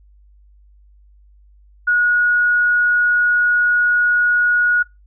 sine tone, 1452 Hz, F#6, 33 cents flat, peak -12 dBFS, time 1.87-4.83 s, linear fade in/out 10 ms, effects noise-tail reverb RT60 0.2 s tail -23 dB re dry + added 50 Hz sine -46 dBFS peak until 5.06 s

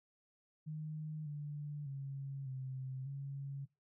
sine tone with pitch steps, 154.3 / 147 / 137.5 / 131.3 / 138.7 Hz, D#3 / D3 / C#3 / C3 / C#3, -14 / +2 / -14 / +6 / +1 cents, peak -40 dBFS, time 0.66-3.66 s, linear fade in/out 20 ms, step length 600 ms, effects noise-tail reverb RT60 0.2 s tail -19 dB re dry

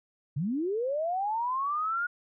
sine linear sweep, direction up, 126.4 to 1446 Hz, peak -27 dBFS, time 0.36-2.07 s, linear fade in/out 10 ms, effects none

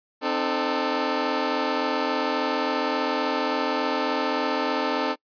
15% pulse chord, A diminished, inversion first, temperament equal with one note detuned, 261.6 / 305.1 / 440 Hz, C4 / Eb4 / A4, 0 / -34 / 0 cents, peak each -21 dBFS, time 0.21-5.16 s, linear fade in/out 50 ms, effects noise-tail reverb RT60 0.1 s tail -25 dB re dry + resampled to 11025 Hz

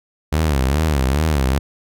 sawtooth tone with vibrato, 71.8 Hz, D2, 39 cents flat, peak -11 dBFS, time 0.32-1.59 s, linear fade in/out 10 ms, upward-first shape sine, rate 2.4 Hz, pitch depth 190 cents each way, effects none

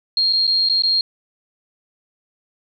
sine tone with dropouts, 4231 Hz, C8, 19 cents sharp, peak -14 dBFS, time 0.17-1.01 s, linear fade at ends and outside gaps 2 ms, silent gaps 0.327-0.332 / 0.469-0.476 / 0.688-0.697 / 0.822-0.835 s, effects none

